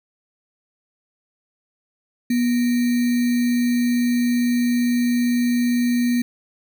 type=tone with sample-and-hold; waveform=sine; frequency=242.3 Hz; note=B3; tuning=33 cents flat; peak=-16 dBFS; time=2.3-6.22 s; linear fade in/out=5 ms; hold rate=2100 Hz; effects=none

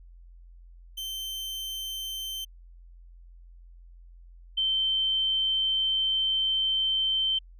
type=tone pair in turn; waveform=40% pulse / sine; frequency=3103 / 3103 Hz; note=G7 / G7; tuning=-18 / -18 cents; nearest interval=unison; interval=0 cents; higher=neither; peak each=-32 / -23 dBFS; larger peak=second; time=0.97-2.45 / 4.57-7.39 s; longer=second; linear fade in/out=10 ms; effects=added 43 Hz sine -47 dBFS peak until 7.59 s

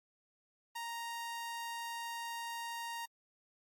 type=tone; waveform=sawtooth; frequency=932.3 Hz; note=A#5; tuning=in tune; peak=-36 dBFS; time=0.75-3.06 s; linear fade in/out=10 ms; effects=AAC 64 kbps

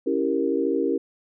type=chord; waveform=sine; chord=C# diminished seventh; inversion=none; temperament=equal; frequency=277.2 / 329.6 / 392 / 466.2 Hz; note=C#4 / E4 / G4 / Bb4; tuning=0 / 0 / 0 / 0 cents; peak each=-26 dBFS; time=0.06-0.98 s; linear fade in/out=10 ms; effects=none

